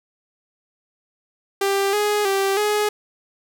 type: tone with pitch steps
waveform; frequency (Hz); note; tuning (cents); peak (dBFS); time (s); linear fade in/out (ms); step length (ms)
sawtooth; 394.6 / 416.7 / 390.9 / 419.2; G4 / G#4 / G4 / G#4; +11 / +6 / -5 / +16; -14; 1.61-2.89; 5; 320
effects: none